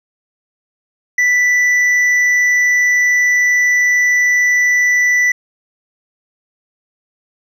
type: tone with hard clipping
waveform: sine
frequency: 1975.5 Hz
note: B6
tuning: in tune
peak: -11 dBFS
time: 1.18-5.32 s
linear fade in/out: 5 ms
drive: 4 dB
effects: none

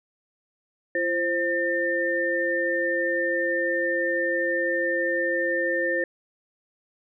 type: tone cluster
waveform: sine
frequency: 341.4 / 526 / 1803 Hz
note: F4 / C5 / A6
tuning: -39 / +9 / +42 cents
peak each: -29 / -26 / -25 dBFS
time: 0.95-6.04 s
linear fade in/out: 2 ms
effects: none

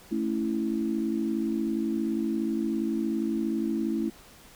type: chord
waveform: sine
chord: A major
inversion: none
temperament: equal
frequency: 220 / 277.2 / 329.6 Hz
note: A3 / C#4 / E4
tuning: 0 / 0 / 0 cents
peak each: -29 / -32 / -29 dBFS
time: 0.11-4.1 s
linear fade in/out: 10 ms
effects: pink hiss -52 dBFS RMS until 4.55 s

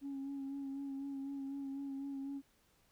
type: tone with vibrato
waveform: sine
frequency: 275.4 Hz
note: C#4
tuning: 11 cents flat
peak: -38 dBFS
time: 0.01-2.42 s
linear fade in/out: 50 ms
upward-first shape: sine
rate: 4 Hz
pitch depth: 27 cents each way
effects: tanh soft clip ceiling -37 dBFS + pink hiss -72 dBFS RMS until 2.91 s

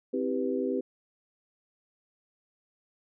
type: chord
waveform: sine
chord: C major seventh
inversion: none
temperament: equal with one note detuned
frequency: 261.6 / 322.3 / 392 / 493.9 Hz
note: C4 / E4 / G4 / B4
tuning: 0 / -39 / 0 / 0 cents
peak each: -31 / -36 / -31 / -33 dBFS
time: 0.13-0.81 s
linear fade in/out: 10 ms
effects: none

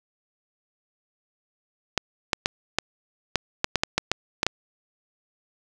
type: clicks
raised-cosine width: 0.2 ms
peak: -3 dBFS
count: 12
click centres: 1.977 / 2.332 / 2.459 / 2.786 / 3.357 / 3.644 / 3.757 / 3.835 / 3.98 / 4.116 / 4.431 / 4.466 s
effects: none

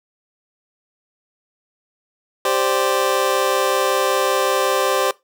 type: chord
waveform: 25% pulse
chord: G suspended fourth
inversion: none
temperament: just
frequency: 392 / 522.7 / 588 Hz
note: G4 / C5 / D5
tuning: 0 / -2 / +2 cents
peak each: -18 / -16 / -19 dBFS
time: 2.45-5.11 s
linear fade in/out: 2 ms
effects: noise-tail reverb RT60 0.2 s tail -20 dB re dry

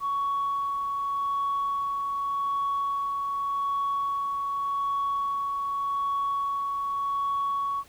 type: tone with tremolo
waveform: sine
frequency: 1117 Hz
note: C#6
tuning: 13 cents sharp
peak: -23 dBFS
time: 0-7.84 s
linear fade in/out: 50 ms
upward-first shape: sine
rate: 0.85 Hz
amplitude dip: 30%
effects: tanh soft clip ceiling -21 dBFS + pink hiss -55 dBFS RMS until 7.88 s

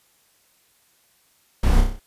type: noise with echo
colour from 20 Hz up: brown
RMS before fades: -18 dBFS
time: 1.63-1.81 s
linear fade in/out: 5 ms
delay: 31 ms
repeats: 6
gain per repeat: -4 dB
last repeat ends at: 1.996 s
effects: white hiss -61 dBFS RMS until 2.06 s + resampled to 32000 Hz

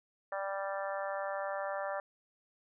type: harmonic tone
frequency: 196 Hz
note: G3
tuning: in tune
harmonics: 3 / 4 / 5 / 6 / 7 / 8 / 9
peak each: -37 / -41 / -45 / -44 / -45 / -49 / -45 dBFS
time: 0.32-2 s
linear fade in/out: 2 ms
effects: none

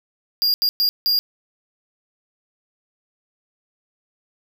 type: tone bursts at uneven times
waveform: square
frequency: 4819 Hz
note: D8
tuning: 44 cents sharp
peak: -16 dBFS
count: 4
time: 0.42-0.54 / 0.62-0.69 / 0.8-0.89 / 1.06-1.19 s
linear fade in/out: 0 ms
effects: 8-bit

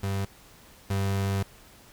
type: tone pair in turn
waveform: 35% pulse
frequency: 98 / 98 Hz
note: G2 / G2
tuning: 0 / 0 cents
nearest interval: unison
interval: 0 cents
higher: neither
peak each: -25 / -23 dBFS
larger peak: second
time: 0.03-0.25 / 0.9-1.43 s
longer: second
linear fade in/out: 5 ms
effects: pink hiss -53 dBFS RMS until 1.92 s

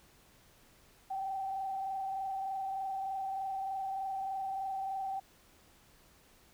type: tone with frequency modulation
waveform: sine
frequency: 774 Hz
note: G5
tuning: 22 cents flat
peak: -34 dBFS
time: 1.1-5.2 s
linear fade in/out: 10 ms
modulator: 23.3 Hz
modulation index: 0.64
effects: pink hiss -63 dBFS RMS until 6.53 s

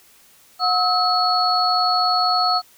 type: tone cluster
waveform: sine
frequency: 726 / 1289 / 4376 Hz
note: F#5 / E6 / C#8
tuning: -33 / -39 / -23 cents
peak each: -20 dBFS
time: 0.59-2.62 s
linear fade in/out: 50 ms
effects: white hiss -52 dBFS RMS until 2.77 s

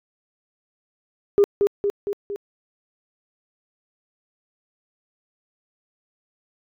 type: tone with echo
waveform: sine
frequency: 404.6 Hz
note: G#4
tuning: 45 cents flat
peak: -10 dBFS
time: 1.38-1.44 s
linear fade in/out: 0 ms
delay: 230 ms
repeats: 4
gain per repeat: -4 dB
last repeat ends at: 2.36 s
effects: tanh soft clip ceiling -7 dBFS

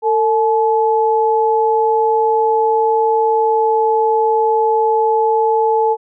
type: tone pair together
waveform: sine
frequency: 450.1 / 858.1 Hz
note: A4 / A5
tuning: +39 / -44 cents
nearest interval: major seventh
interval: 1117 cents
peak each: -14 dBFS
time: 0.02-5.97 s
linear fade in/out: 50 ms
effects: none

